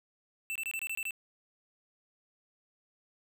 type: tone bursts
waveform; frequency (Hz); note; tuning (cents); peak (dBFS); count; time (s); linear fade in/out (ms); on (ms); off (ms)
square; 2664; E7; +18; -34; 8; 0.5-1.108; 0; 55; 24
effects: none